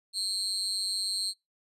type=tone with amplitude modulation; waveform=35% pulse; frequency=4229 Hz; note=C8; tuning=18 cents sharp; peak=-23 dBFS; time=0.13-1.34 s; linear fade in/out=50 ms; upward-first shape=sine; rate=196 Hz; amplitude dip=90%; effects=noise-tail reverb RT60 0.2 s tail -25 dB re dry + resampled to 32000 Hz